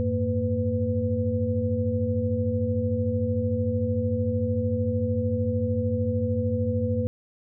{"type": "tone cluster", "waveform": "sine", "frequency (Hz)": [91.5, 104.8, 231.2, 500], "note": ["F#2", "G#2", "A#3", "B4"], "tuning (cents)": [-19, 16, -14, 21], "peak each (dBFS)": -28, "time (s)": [0, 7.07], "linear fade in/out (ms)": 0, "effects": []}